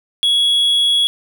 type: tone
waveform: triangle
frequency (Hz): 3348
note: G#7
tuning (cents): +13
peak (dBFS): -10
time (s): 0.23-1.07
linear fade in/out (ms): 0
effects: none